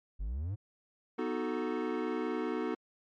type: exponential sweep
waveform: triangle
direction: up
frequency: 44.66 to 110 Hz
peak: -31 dBFS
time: 0.19-0.56 s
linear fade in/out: 20 ms
type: chord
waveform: square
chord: B dominant seventh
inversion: none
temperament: equal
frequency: 246.9 / 311.1 / 370 / 440 Hz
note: B3 / D#4 / F#4 / A4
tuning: 0 / 0 / 0 / 0 cents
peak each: -38 dBFS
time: 1.18-2.75 s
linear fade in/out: 10 ms
effects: low-pass 2000 Hz 12 dB/octave + MP3 64 kbps